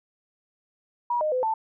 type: tone with pitch steps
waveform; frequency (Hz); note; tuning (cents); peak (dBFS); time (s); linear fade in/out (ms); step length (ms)
sine; 961 / 614 / 508 / 885; B5 / D#5 / B4 / A5; -48 / -23 / +49 / +10; -22; 1.1-1.54; 5; 110
effects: none